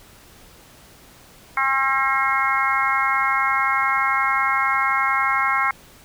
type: harmonic tone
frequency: 268.8 Hz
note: C4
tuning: 47 cents sharp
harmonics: 3 / 4 / 5 / 6 / 7 / 8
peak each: -27 / -22 / -23 / -28 / -28 / -23 dBFS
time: 1.57-5.71 s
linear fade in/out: 2 ms
effects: pink hiss -48 dBFS RMS until 6.04 s